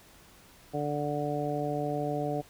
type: harmonic tone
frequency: 146.83 Hz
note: D3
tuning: in tune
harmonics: 1 / 2 / 3 / 4 / 5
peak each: -35 / -35 / -35 / -35 / -35 dBFS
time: 0.73-2.42 s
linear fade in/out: 20 ms
effects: pink hiss -56 dBFS RMS until 2.49 s